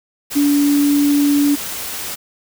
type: tone in noise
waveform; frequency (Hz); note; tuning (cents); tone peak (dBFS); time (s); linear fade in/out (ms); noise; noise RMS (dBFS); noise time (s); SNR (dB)
sine; 287.7; D4; -36; -11; 0.35-1.56; 20; white; -26; 0.3-2.16; +12
effects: none